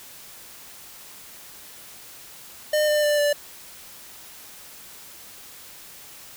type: tone with pitch steps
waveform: square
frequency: 606 / 598.7 / 591.5 / 584.3 Hz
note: D#5 / D5 / D5 / D5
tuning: -46 / +33 / +12 / -9 cents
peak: -19 dBFS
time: 2.73-3.33 s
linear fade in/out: 5 ms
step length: 150 ms
effects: white hiss -44 dBFS RMS until 6.36 s